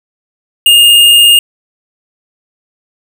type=tone with hard clipping; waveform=sine; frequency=2831 Hz; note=F7; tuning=23 cents sharp; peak=-3 dBFS; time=0.66-1.39 s; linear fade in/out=2 ms; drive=18 dB; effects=none